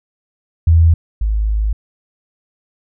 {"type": "tone pair in turn", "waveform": "sine", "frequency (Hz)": [82.41, 53], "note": ["E2", "G#1"], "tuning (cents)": [0, 36], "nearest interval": "minor sixth", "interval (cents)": 764, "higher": "first", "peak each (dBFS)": [-6, -13], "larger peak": "first", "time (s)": [[0.67, 0.94], [1.21, 1.73]], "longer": "second", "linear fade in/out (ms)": 5, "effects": []}